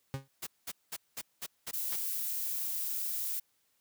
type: tone with exponential decay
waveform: 40% pulse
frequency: 135.3 Hz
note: C#3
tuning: 42 cents flat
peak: -29 dBFS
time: 0.14-0.28 s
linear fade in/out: 0 ms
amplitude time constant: 29 ms
type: noise bursts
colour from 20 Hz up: white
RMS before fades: -39 dBFS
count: 7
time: 0.42-1.963 s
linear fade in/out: 10 ms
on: 49 ms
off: 200 ms
type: noise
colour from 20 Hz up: violet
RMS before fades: -35 dBFS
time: 1.73-3.4 s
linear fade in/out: 10 ms
effects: white hiss -74 dBFS RMS until 3.8 s + high-pass 60 Hz 12 dB/octave